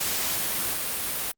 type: noise with level steps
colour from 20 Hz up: white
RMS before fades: -27 / -29 dBFS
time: 0-1.32 s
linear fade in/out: 10 ms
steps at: 0.73 s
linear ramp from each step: 10 ms
effects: Opus 48 kbps